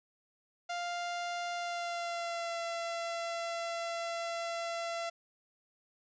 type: tone with pitch glide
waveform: sawtooth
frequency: 698.5 to 676.3 Hz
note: F5 to E5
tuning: 0 to +44 cents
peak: -31 dBFS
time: 0.69-5.1 s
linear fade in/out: 10 ms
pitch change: -56 cents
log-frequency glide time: 1.54-2.58 s
effects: resampled to 16000 Hz